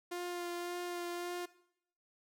sawtooth tone with vibrato, 350.8 Hz, F4, 8 cents sharp, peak -34 dBFS, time 0.11-1.46 s, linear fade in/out 10 ms, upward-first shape sine, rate 1.8 Hz, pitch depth 14 cents each way, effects noise-tail reverb RT60 0.7 s tail -18 dB re dry

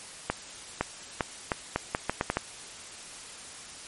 accelerating click train, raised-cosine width 0.5 ms, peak -10 dBFS, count 10, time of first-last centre 0.3-2.37 s, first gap 510 ms, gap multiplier 0.78, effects white hiss -44 dBFS RMS until 3.87 s + MP3 48 kbps

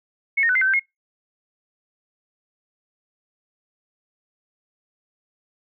sine tone with pitch steps, 2194 / 1848 / 1498 / 2086 / 1531 / 1561 / 2157 Hz, C#7 / A#6 / F#6 / C7 / G6 / G6 / C#7, -18 / -16 / +21 / -6 / -41 / -8 / -48 cents, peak -16 dBFS, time 0.37-0.797 s, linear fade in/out 10 ms, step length 61 ms, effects noise-tail reverb RT60 0.2 s tail -26 dB re dry

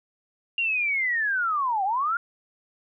sine linear two-way sweep, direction down then up, 2804 to 742 to 1433 Hz, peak -22 dBFS, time 0.58-2.17 s, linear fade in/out 2 ms, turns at 1.84 s, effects none

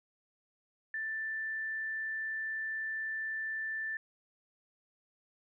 sine tone, 1768 Hz, A6, 8 cents sharp, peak -34 dBFS, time 0.94-3.97 s, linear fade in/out 2 ms, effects none

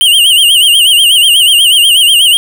square tone with vibrato, 3000 Hz, F#7, 23 cents sharp, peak -4 dBFS, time 0.01-2.37 s, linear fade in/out 0 ms, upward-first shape sine, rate 8.2 Hz, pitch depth 130 cents each way, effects none

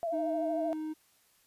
sine tone with vibrato, 665 Hz, E5, 15 cents sharp, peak -30 dBFS, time 0.03-0.73 s, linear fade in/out 0 ms, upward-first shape sine, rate 13 Hz, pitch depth 53 cents each way
triangle tone, 311.1 Hz, D#4, in tune, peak -32 dBFS, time 0.12-0.94 s, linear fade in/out 20 ms
effects white hiss -67 dBFS RMS until 1.46 s + resampled to 32000 Hz

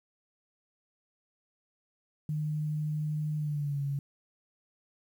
sine tone with pitch glide, 152.1 to 140.28 Hz, D#3 to C#3, -39 to +21 cents, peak -29 dBFS, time 2.29-3.99 s, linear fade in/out 2 ms, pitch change -140 cents, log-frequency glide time 3.37-3.82 s, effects 10-bit

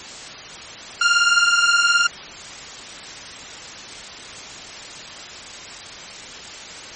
sawtooth beating tone pair, 1390 / 1409 Hz, F6 / F6, -9 / +15 cents, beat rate 19 Hz, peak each -13 dBFS, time 1.01-2.07 s, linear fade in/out 5 ms, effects white hiss -35 dBFS RMS until 6.95 s + MP3 32 kbps

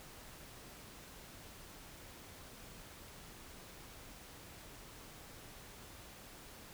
silence, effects pink hiss -54 dBFS RMS until 6.73 s

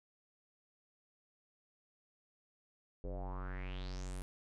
square tone with low-pass filter sweep, 46.25 Hz, F#1, in tune, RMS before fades -42 dBFS, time 3.04-4.22 s, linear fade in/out 0 ms, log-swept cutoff 460 to 11000 Hz, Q 5.1, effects none

